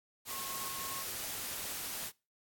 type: tone in noise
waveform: sine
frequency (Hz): 1084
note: C#6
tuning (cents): -39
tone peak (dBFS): -45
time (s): 0.28-1.05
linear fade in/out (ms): 50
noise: white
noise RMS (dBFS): -40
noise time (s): 0.25-2.12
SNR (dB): -8
effects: noise-tail reverb RT60 0.3 s tail -24 dB re dry + AAC 64 kbps